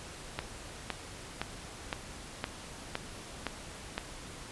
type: click train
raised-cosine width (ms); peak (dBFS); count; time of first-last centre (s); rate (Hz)
0.3; -16; 8; 0.39-3.98; 1.95
effects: pink hiss -46 dBFS RMS until 4.51 s + resampled to 24000 Hz